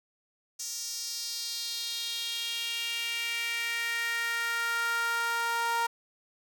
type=tone with high-pass filter sweep; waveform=sawtooth; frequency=465.6 Hz; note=A#4; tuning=2 cents flat; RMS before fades=-32 dBFS; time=0.59-5.87 s; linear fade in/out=10 ms; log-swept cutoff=6100 to 1000 Hz; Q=3.3; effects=none

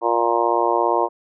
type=harmonic tone; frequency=117.5 Hz; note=A#2; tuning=14 cents sharp; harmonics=3 / 4 / 5 / 6 / 7 / 8 / 9; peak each=-23 / -24 / -24 / -24 / -27 / -21 / -25 dBFS; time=0.01-1.09 s; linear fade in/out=50 ms; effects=none

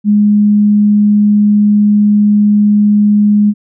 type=tone; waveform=sine; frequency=207.7 Hz; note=G#3; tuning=in tune; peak=-5 dBFS; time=0.04-3.54 s; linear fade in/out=50 ms; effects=none

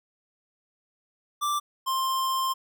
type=tone pair in turn; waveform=square; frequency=1174.7 / 1052.5 Hz; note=D6 / C6; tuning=0 / +10 cents; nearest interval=major second; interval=190 cents; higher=first; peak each=-25 dBFS; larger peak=neither; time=1.41-1.6 / 1.86-2.54 s; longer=second; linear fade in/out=20 ms; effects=none

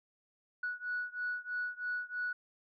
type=beating tone pair; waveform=sine; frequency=1469 / 1472.1 Hz; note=F#6 / F#6; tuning=-13 / -9 cents; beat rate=3.1 Hz; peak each=-37 / -38 dBFS; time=0.63-2.33 s; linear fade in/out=5 ms; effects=tanh soft clip ceiling -28 dBFS

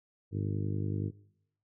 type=harmonic tone; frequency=50.6 Hz; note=G#1; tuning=44 cents flat; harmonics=2 / 3 / 4 / 5 / 6 / 7 / 8 / 9; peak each=-32 / -37 / -42 / -44 / -41 / -44 / -49 / -48 dBFS; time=0.31-1.12 s; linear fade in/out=50 ms; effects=noise-tail reverb RT60 0.8 s tail -22 dB re dry

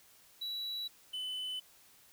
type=tone pair in turn; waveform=triangle; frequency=3921 / 3016 Hz; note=B7 / F#7; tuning=-13 / +32 cents; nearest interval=perfect fourth; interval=455 cents; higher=first; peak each=-35 / -35 dBFS; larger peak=neither; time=0.41-0.88 / 1.13-1.6 s; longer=neither; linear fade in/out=10 ms; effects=white hiss -62 dBFS RMS until 2.12 s

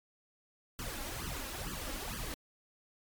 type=noise with flanger; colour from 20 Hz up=pink; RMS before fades=-40 dBFS; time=0.79-2.34 s; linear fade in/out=0 ms; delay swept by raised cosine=0.64 to 3.74 ms; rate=2.2 Hz; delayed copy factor=+0.95; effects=MP3 96 kbps

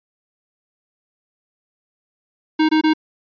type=tone bursts; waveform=square; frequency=312.5 Hz; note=D#4; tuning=8 cents sharp; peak=-13 dBFS; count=3; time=2.59-2.936 s; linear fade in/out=10 ms; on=100 ms; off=23 ms; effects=resampled to 11025 Hz

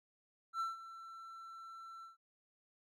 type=tone with ADSR envelope; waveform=triangle; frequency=1341 Hz; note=E6; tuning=29 cents sharp; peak=-32 dBFS; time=0.53-2.17 s; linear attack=72 ms; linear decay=160 ms; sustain=-15 dB; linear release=140 ms; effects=none

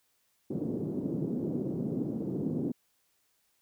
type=band-pass noise; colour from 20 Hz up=white; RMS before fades=-33 dBFS; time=0.5-2.72 s; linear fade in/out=10 ms; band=140 to 340 Hz; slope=24 dB/octave; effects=white hiss -73 dBFS RMS until 3.61 s

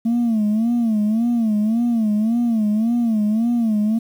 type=tone with vibrato; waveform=sine; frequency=223.8 Hz; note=A3; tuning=30 cents sharp; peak=-13 dBFS; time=0.05-3.99 s; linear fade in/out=10 ms; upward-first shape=sine; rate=1.8 Hz; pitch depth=120 cents each way; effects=tanh soft clip ceiling -14 dBFS + 8-bit

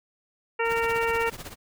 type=harmonic tone; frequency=460 Hz; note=A#4; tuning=23 cents flat; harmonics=1 / 2 / 3 / 4 / 5 / 6; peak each=-26 / -29 / -31 / -32 / -33 / -34 dBFS; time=0.59-1.3 s; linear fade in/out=10 ms
type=noise with tremolo; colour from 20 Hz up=pink; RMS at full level=-36 dBFS; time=0.64-1.56 s; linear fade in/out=50 ms; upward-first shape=triangle; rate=16 Hz; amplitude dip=90%
type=click; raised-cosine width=3 ms; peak=-30 dBFS; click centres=0.962 s
effects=none

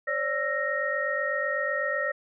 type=tone cluster; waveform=sine; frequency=537 / 585 / 1332 / 1866 Hz; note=C5 / D5 / E6 / A#6; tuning=+45 / -7 / +18 / +1 cents; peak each=-33 / -31 / -34 / -28 dBFS; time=0.07-2.12 s; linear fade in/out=10 ms; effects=none

